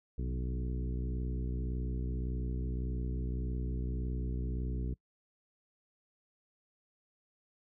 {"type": "harmonic tone with a mistuned harmonic", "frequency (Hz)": 61.74, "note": "B1", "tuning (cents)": 0, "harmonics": [1, 2, 3, 4, 5, 6, 7], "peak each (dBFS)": [-34, -40, -44, -46, -48, -50, -51], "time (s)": [0.18, 4.94], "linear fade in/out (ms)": 5, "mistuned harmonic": 2, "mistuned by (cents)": 53, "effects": ["noise-tail reverb RT60 0.1 s tail -24 dB re dry"]}